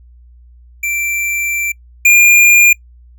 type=tone pair in turn; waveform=square; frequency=2349 / 2409 Hz; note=D7 / D7; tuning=0 / +43 cents; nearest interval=unison; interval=43 cents; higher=second; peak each=-16 / -5 dBFS; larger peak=second; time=0.83-1.72 / 2.05-2.73 s; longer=first; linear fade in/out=5 ms; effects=noise-tail reverb RT60 0.1 s tail -26 dB re dry + added 60 Hz sine -39 dBFS peak until 3.18 s